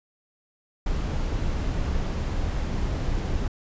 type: noise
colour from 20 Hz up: brown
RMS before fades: -26 dBFS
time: 0.86-3.48 s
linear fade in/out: 5 ms
effects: resampled to 16000 Hz